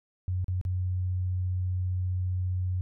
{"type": "tone with dropouts", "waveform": "sine", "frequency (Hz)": 91.5, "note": "F#2", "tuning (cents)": -19, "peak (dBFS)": -26, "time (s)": [0.28, 2.81], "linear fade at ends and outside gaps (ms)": 0, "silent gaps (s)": [[0.444, 0.482], [0.613, 0.651]], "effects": []}